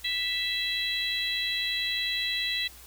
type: harmonic tone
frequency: 659.3 Hz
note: E5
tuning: in tune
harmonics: 3 / 4 / 5 / 6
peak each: -33 / -35 / -33 / -30 dBFS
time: 0.04-2.68 s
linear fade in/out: 10 ms
effects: added 60 Hz sine -52 dBFS peak until 2.86 s + white hiss -50 dBFS RMS until 2.86 s